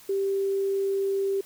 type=tone; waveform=sine; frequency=392 Hz; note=G4; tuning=in tune; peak=-23 dBFS; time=0.09-1.41 s; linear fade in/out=5 ms; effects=white hiss -51 dBFS RMS until 1.45 s